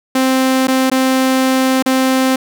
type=tone with dropouts; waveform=sawtooth; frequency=261.6 Hz; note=C4; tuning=in tune; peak=-7 dBFS; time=0.15-2.36 s; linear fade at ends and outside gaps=5 ms; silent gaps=0.672-0.681 / 0.9-0.915 / 1.825-1.86 s; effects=none